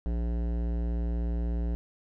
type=tone with hard clipping; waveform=sine; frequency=58.27 Hz; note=A#1; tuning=in tune; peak=-29 dBFS; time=0.06-1.75 s; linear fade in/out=0 ms; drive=16 dB; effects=none